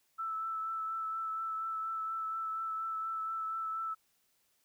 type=tone with vibrato; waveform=sine; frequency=1318.5 Hz; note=E6; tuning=in tune; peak=-34 dBFS; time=0.18-3.95 s; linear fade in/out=20 ms; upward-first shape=triangle; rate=4.2 Hz; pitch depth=19 cents each way; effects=white hiss -74 dBFS RMS until 4.64 s